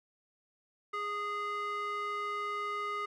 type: tone with band-pass filter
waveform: square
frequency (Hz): 412.8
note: G#4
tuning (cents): -10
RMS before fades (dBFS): -36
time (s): 0.93-3.06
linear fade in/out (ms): 10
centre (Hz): 1500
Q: 3.8
effects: none